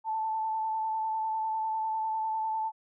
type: tone with vibrato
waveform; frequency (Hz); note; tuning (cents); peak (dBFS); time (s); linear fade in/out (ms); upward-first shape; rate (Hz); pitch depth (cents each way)
sine; 880; A5; 0; -28; 0.04-2.72; 50; square; 10; 16
effects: none